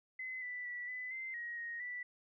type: tone with pitch steps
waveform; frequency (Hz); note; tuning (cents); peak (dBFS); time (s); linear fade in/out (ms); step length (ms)
sine; 2036 / 1980 / 1956 / 2003 / 2076 / 1890 / 1873 / 1968; C7 / B6 / B6 / B6 / C7 / A#6 / A#6 / B6; -48 / +4 / -17 / +24 / -14 / +23 / +8 / -7; -40; 0.19-2.03; 5; 230
effects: none